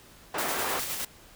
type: band-pass noise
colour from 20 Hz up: white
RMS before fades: -32 dBFS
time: 0.34-0.8 s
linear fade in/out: 5 ms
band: 320 to 1400 Hz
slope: 12 dB/octave
type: noise with tremolo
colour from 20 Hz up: white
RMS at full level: -32 dBFS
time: 0.38-1.05 s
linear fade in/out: 5 ms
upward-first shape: square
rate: 9.7 Hz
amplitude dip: 30%
effects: pink hiss -53 dBFS RMS until 1.35 s